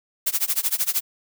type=noise with tremolo; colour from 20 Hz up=blue; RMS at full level=-20 dBFS; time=0.26-1.01 s; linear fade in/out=10 ms; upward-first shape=sine; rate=13 Hz; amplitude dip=95%; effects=none